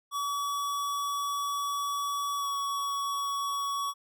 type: tone with pitch glide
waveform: square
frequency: 1138 to 1124.3 Hz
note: C#6 to C#6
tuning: +45 to +24 cents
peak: -30 dBFS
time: 0.11-3.94 s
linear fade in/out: 50 ms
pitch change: -21 cents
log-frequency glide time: 2.37-2.47 s
effects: none